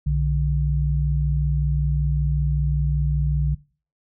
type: tone pair together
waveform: sine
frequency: 61.57 / 146.83 Hz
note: B1 / D3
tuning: -5 / 0 cents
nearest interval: octave + minor third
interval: 1505 cents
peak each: -21 / -21 dBFS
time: 0.06-3.55 s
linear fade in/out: 10 ms
effects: noise-tail reverb RT60 0.4 s tail -21 dB re dry